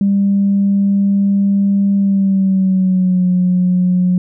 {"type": "tone with pitch glide", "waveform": "sine", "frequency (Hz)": [198.7, 181.16], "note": ["G3", "F#3"], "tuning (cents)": [24, -36], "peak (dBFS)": -9, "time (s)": [0.01, 4.18], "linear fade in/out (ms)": 2, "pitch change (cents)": -160, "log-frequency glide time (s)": [1.96, 3.27], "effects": ["tanh soft clip ceiling -5 dBFS"]}